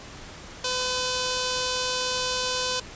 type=tone with notch filter; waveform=5% pulse; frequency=506 Hz; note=B4; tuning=42 cents sharp; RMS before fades=-27 dBFS; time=0.64-2.8 s; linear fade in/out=5 ms; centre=2000 Hz; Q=1.6; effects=pink hiss -42 dBFS RMS until 2.95 s + resampled to 16000 Hz